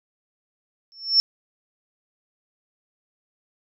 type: tone with exponential growth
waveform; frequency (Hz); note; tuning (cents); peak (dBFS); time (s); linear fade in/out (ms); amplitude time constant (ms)
sine; 5400; E8; +41; -10; 0.92-1.2; 0; 60
effects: none